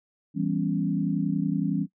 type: chord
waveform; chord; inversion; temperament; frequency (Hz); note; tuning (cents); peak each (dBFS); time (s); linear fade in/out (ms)
sine; C# half-diminished seventh; first; equal; 164.81 / 196 / 246.9 / 277.2; E3 / G3 / B3 / C#4; 0 / 0 / 0 / 0; -28 / -28 / -33 / -28; 0.34-1.87; 50
effects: noise-tail reverb RT60 0.1 s tail -18 dB re dry